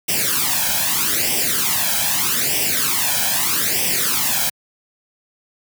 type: noise with flanger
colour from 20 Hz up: white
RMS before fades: -19 dBFS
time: 0.08-4.5 s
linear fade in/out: 10 ms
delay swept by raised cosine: 0.36 to 1.27 ms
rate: 0.8 Hz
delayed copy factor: +0.8
effects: high-pass 100 Hz 12 dB/octave